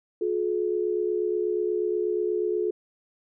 sine tone pair together, 358.4 / 426.7 Hz, F4 / G#4, +45 / +47 cents, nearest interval minor third, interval 302 cents, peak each -26 dBFS, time 0.21-2.71 s, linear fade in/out 5 ms, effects none

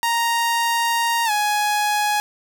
sawtooth tone with pitch glide, 932.3 to 835.4 Hz, A#5 to G#5, 0 to +10 cents, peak -14 dBFS, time 0.03-2.2 s, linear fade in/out 0 ms, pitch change -190 cents, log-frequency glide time 1.25-1.31 s, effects none

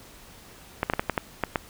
clicks, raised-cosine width 0.5 ms, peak -8 dBFS, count 8, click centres 0.831 / 0.899 / 0.936 / 0.995 / 1.097 / 1.178 / 1.437 / 1.558 s, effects pink hiss -49 dBFS RMS until 1.69 s

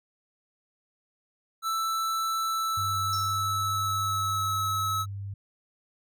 square tone with pitch glide, 1323 to 1294.3 Hz, E6 to E6, +6 to -32 cents, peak -27 dBFS, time 1.62-5.06 s, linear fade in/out 50 ms, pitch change -38 cents, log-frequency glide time 2.44-4.6 s
sine tone, 99.4 Hz, G2, 25 cents sharp, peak -33 dBFS, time 2.77-5.34 s, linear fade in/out 5 ms
sine tone with exponential decay, 5410 Hz, E8, 44 cents sharp, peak -31 dBFS, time 3.13-3.48 s, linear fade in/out 1 ms, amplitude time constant 74 ms
effects none

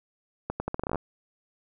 accelerating click train, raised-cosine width 1 ms, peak -15 dBFS, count 12, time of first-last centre 0.5-0.957 s, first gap 100 ms, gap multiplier 0.8, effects none

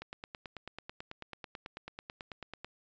click train, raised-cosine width 0.3 ms, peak -26 dBFS, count 25, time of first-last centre 0.02-2.646 s, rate 9.14 Hz, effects resampled to 16000 Hz

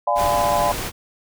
sine chord, D diminished seventh, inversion none, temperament equal with one note detuned, 587.3 / 698.5 / 830.6 / 1010.3 Hz, D5 / F5 / Ab5 / Cb6, 0 / 0 / 0 / +39 cents, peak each -22 dBFS, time 0.07-0.72 s, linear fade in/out 5 ms
pink noise, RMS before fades -27 dBFS, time 0.15-0.92 s, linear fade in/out 50 ms
effects none

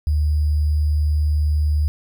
sine tone with sample-and-hold, 75.2 Hz, D2, 42 cents sharp, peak -15 dBFS, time 0.07-1.88 s, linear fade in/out 0 ms, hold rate 4900 Hz, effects none

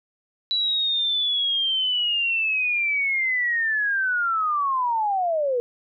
sine linear sweep, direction down, 3951 to 469.4 Hz, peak -20 dBFS, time 0.51-5.6 s, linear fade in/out 0 ms, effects none

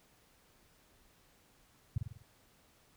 sine tone with echo, 109.1 Hz, A2, 14 cents flat, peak -27 dBFS, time 1.96-1.98 s, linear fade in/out 5 ms, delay 49 ms, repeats 5, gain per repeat -5 dB, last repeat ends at 2.225 s, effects pink hiss -67 dBFS RMS until 2.96 s

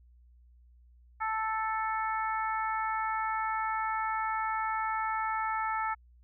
harmonic tone, 440 Hz, A4, in tune, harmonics 2 / 3 / 4 / 5, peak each -32 / -33 / -39 / -41 dBFS, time 1.2-5.95 s, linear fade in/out 20 ms, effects added 60 Hz sine -56 dBFS peak until 6.23 s

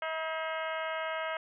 harmonic tone with a mistuned harmonic, 320 Hz, D#4, 49 cents sharp, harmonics 2 / 3 / 4 / 5 / 6 / 7 / 8 / 9 / 10, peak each -36 / -41 / -39 / -40 / -47 / -42 / -49 / -47 / -51 dBFS, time 0.02-1.37 s, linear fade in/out 2 ms, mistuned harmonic 7, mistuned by -77 cents, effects none

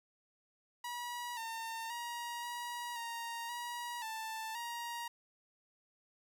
sawtooth tone with pitch steps, 966 / 907 / 950 / 959 / 932 / 959 / 885 / 943 Hz, B5 / A#5 / A#5 / A#5 / A#5 / A#5 / A5 / A#5, -39 / -48 / +33 / +49 / -1 / +49 / +10 / +20 cents, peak -36 dBFS, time 0.84-5.08 s, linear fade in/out 5 ms, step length 530 ms, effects none

